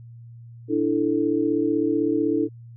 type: chord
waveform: sine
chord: D suspended second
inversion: none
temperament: equal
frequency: 293.7 / 329.6 / 440 Hz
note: D4 / E4 / A4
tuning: 0 / 0 / 0 cents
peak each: -23 / -23 / -25 dBFS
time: 0.68-2.49 s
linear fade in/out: 50 ms
effects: added 117 Hz sine -40 dBFS peak until 2.76 s